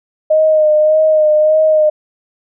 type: tone with vibrato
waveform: sine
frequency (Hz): 618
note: D#5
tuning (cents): -12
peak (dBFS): -7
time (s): 0.3-1.9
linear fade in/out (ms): 10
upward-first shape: sine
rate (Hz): 1.7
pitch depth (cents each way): 27
effects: none